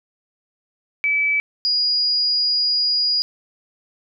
sine tone pair in turn, 2300 / 4885 Hz, D7 / D#8, -37 / -33 cents, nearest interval octave + minor second, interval 1304 cents, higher second, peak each -16 dBFS, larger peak neither, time 1.04-1.4 / 1.65-3.22 s, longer second, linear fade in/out 0 ms, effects none

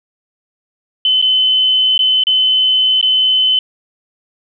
sine tone with dropouts, 3041 Hz, F#7, 47 cents sharp, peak -9 dBFS, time 1.05-3.59 s, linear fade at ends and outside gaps 2 ms, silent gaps 1.216-1.224 / 1.978-1.991 / 2.237-2.269 / 3.013-3.027 s, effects none

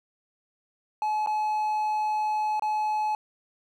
triangle tone with dropouts, 854 Hz, G#5, 48 cents sharp, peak -22 dBFS, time 1.02-3.15 s, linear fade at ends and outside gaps 1 ms, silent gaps 1.262-1.272 / 2.596-2.622 s, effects none

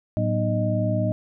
sine tone cluster, 110.6 / 186.1 / 242.6 / 303 / 619 Hz, A2 / F#3 / B3 / D#4 / D#5, +9 / +10 / -31 / -46 / -9 cents, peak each -23 / -28 / -30 / -31 / -26 dBFS, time 0.17-1.12 s, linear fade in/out 0 ms, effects none

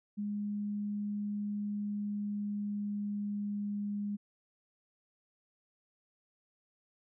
sine tone with pitch glide, 206.2 to 204.8 Hz, G#3 to G#3, -12 to -24 cents, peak -33 dBFS, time 0.17-4.17 s, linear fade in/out 20 ms, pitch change -12 cents, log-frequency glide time 1.68-3.8 s, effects none

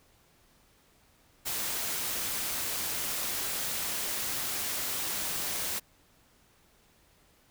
white noise, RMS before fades -33 dBFS, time 1.45-5.8 s, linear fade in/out 20 ms, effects pink hiss -64 dBFS RMS until 7.5 s

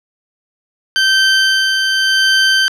20% pulse tone with tremolo, 1553 Hz, G6, 17 cents flat, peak -4 dBFS, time 0.96-2.68 s, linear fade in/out 0 ms, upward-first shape sine, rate 0.87 Hz, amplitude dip 35%, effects low-pass 7000 Hz 12 dB/octave

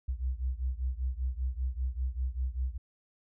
sine beating tone pair, 61.74 / 66.84 Hz, B1 / C2, 0 / +38 cents, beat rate 5.1 Hz, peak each -32 / -34 dBFS, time 0.08-2.78 s, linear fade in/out 10 ms, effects none

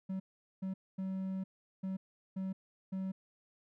triangle tone bursts at uneven times, 190 Hz, F#3, 46 cents sharp, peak -33 dBFS, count 6, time 0.09-0.2 / 0.62-0.74 / 0.98-1.44 / 1.83-1.97 / 2.36-2.53 / 2.92-3.12 s, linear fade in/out 10 ms, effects none

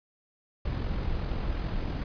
brown noise with amplitude modulation, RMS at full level -29 dBFS, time 0.65-2.04 s, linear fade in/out 5 ms, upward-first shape sine, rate 42.5 Hz, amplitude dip 35%, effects resampled to 11025 Hz

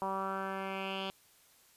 10% pulse tone with low-pass filter sweep, 192.7 Hz, G3, 29 cents flat, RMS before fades -37 dBFS, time 0.02-1.1 s, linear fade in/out 0 ms, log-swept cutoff 970 to 3500 Hz, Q 3.7, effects white hiss -64 dBFS RMS until 1.76 s + resampled to 32000 Hz

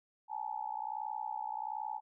sine tone with amplitude modulation, 858 Hz, A5, 44 cents flat, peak -32 dBFS, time 0.28-2.01 s, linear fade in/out 50 ms, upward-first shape sine, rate 61.3 Hz, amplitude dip 100%, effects none

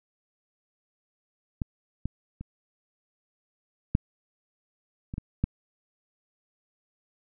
clicks, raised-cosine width 5 ms, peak -16 / -17 / -25 / -8 / -22 / -20 / -11 dBFS, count 7, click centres 1.618 / 2.056 / 2.41 / 3.951 / 5.139 / 5.181 / 5.44 s, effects none

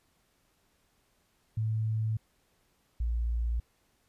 sine tone pair in turn, 110 / 57.92 Hz, A2 / A#1, 0 / -10 cents, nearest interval major seventh, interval 1110 cents, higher first, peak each -27 dBFS, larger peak neither, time 1.57-2.17 / 3-3.6 s, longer neither, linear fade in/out 5 ms, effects pink hiss -71 dBFS RMS until 4.08 s + resampled to 32000 Hz

